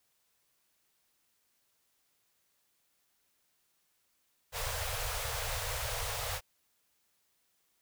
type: band-stop noise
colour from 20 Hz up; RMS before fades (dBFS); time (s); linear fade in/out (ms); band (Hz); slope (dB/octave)
pink; -36; 4.52-6.41; 50; 130 to 450; 96
effects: white hiss -75 dBFS RMS until 7.81 s